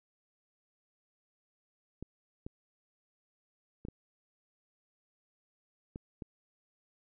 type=clicks; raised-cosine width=3 ms; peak=-28 dBFS; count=6; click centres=2.026 / 2.465 / 3.851 / 3.885 / 5.959 / 6.222 s; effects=none